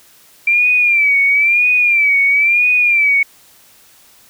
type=tone with vibrato; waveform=sine; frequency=2349 Hz; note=D7; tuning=in tune; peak=-9 dBFS; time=0.47-3.23 s; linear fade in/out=5 ms; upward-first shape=sine; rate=1 Hz; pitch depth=94 cents each way; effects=white hiss -47 dBFS RMS until 4.29 s